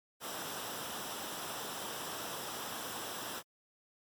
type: noise with comb filter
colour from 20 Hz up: pink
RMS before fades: -41 dBFS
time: 0.2-3.43 s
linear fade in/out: 50 ms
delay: 0.45 ms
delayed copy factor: -0.55
effects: high-pass 150 Hz 12 dB/octave + MP3 96 kbps